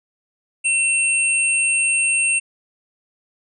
sine tone pair together, 2700 / 8622 Hz, E7 / C#9, +41 / -49 cents, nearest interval octave + minor sixth, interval 2010 cents, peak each -17 / -20 dBFS, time 0.64-2.4 s, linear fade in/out 20 ms, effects none

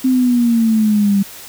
sine exponential sweep, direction down, 261.6 to 196 Hz, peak -10 dBFS, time 0.04-1.23 s, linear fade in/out 10 ms, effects white hiss -35 dBFS RMS until 1.48 s

